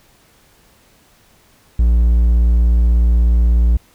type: tone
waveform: triangle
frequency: 58.27 Hz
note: A#1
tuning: in tune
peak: -7 dBFS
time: 1.79-3.77 s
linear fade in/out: 5 ms
effects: pink hiss -52 dBFS RMS until 3.94 s